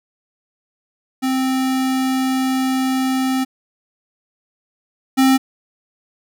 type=tone pair in turn; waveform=square; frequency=261.6 / 264.5 Hz; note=C4 / C4; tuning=0 / +19 cents; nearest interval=unison; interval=19 cents; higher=second; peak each=-17 / -11 dBFS; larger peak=second; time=1.22-3.45 / 5.17-5.38 s; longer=first; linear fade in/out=20 ms; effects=none